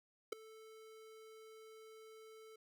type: tone with ADSR envelope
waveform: square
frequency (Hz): 440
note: A4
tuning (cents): 0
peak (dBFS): -34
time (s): 0.32-2.56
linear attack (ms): 8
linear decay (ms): 4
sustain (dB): -22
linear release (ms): 5
effects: none